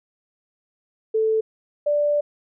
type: tone pair in turn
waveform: sine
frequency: 440 / 587.3 Hz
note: A4 / D5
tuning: 0 / 0 cents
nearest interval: perfect fourth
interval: 500 cents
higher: second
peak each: -17 dBFS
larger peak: neither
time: 1.14-1.41 / 1.86-2.21 s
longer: second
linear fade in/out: 10 ms
effects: none